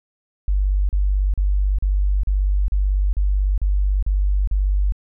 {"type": "tone bursts", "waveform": "sine", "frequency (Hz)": 48.75, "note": "G1", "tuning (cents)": -9, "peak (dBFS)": -15, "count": 10, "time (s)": [0.48, 4.922], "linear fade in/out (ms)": 0, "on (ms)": 410, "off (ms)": 38, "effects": []}